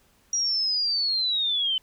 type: linear sweep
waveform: sine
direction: down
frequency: 5750 to 3029 Hz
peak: -22 dBFS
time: 0.33-1.78 s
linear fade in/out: 2 ms
effects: pink hiss -62 dBFS RMS until 1.82 s

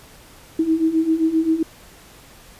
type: beating tone pair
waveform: sine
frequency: 316.8 / 324.4 Hz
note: D#4 / E4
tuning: +31 / -28 cents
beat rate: 7.6 Hz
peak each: -21 / -17 dBFS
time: 0.59-1.63 s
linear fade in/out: 5 ms
effects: pink hiss -46 dBFS RMS until 2.59 s + resampled to 32000 Hz

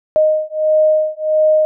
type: beating tone pair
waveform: sine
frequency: 619 / 620.5 Hz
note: D#5 / D#5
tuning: -9 / -5 cents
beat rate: 1.5 Hz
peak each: -14 dBFS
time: 0.16-1.65 s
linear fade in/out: 0 ms
effects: none

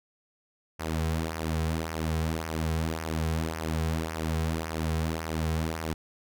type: tone with flanger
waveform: sawtooth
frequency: 80.3 Hz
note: E2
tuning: 45 cents flat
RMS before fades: -30 dBFS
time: 0.79-5.94 s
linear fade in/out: 10 ms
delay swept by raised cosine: 0.25 to 3.45 ms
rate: 1.8 Hz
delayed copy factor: -0.65
effects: none

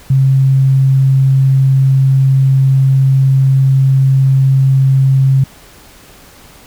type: tone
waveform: sine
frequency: 134.2 Hz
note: C3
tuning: 44 cents sharp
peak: -6 dBFS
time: 0.1-5.44 s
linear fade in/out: 5 ms
effects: pink hiss -40 dBFS RMS until 6.66 s

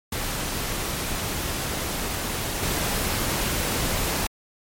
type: noise with level steps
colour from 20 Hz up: pink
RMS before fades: -28 / -25 dBFS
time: 0.12-4.27 s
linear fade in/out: 5 ms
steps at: 2.62 s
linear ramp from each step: 20 ms
effects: MP3 64 kbps

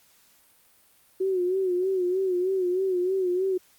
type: tone with vibrato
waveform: sine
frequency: 370 Hz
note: F#4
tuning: in tune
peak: -22 dBFS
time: 1.2-3.58 s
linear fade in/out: 10 ms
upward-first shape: sine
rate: 3.2 Hz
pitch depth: 72 cents each way
effects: white hiss -60 dBFS RMS until 3.78 s + Opus 48 kbps

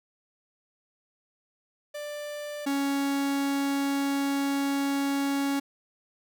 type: tone pair in turn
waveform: 45% pulse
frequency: 590 / 278.4 Hz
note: D5 / C#4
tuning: +8 / +8 cents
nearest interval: octave + minor second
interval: 1300 cents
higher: first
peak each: -34 / -25 dBFS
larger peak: second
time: 1.94-2.66 / 2.66-5.6 s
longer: second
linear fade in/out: 10 ms
effects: none

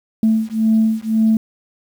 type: beating tone pair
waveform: sine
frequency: 220 / 221.9 Hz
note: A3 / A3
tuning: 0 / +15 cents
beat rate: 1.9 Hz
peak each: -15 / -15 dBFS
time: 0.23-1.37 s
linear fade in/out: 2 ms
effects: tanh soft clip ceiling -6 dBFS + 7-bit

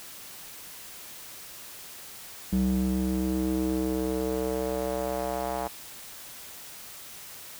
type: tone with band-pass filter sweep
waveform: square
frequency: 63.7 Hz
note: C2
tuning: 46 cents flat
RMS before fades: -28 dBFS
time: 2.52-5.68 s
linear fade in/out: 10 ms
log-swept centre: 200 to 780 Hz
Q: 2.7
effects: white hiss -44 dBFS RMS until 7.59 s

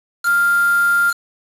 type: tone with quantisation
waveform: sine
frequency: 1396.9 Hz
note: F6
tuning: in tune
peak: -12 dBFS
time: 0.23-1.14 s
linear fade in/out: 50 ms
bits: 4
effects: resampled to 32000 Hz

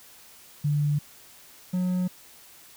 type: tone pair in turn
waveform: sine / triangle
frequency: 146.83 / 181.87 Hz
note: D3 / F#3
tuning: 0 / -30 cents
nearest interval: major third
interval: 370 cents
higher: second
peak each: -21 dBFS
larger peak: neither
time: 0.64-0.99 / 1.73-2.08 s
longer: neither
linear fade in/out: 10 ms
effects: white hiss -51 dBFS RMS until 2.76 s

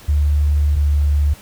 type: tone pair in turn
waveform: sine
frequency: 73.42 / 72.87 Hz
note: D2 / D2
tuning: 0 / -13 cents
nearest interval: unison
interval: 13 cents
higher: first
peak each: -12 dBFS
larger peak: neither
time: 0.08-0.76 / 0.76-1.34 s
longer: first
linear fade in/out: 10 ms
effects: pink hiss -42 dBFS RMS until 1.41 s

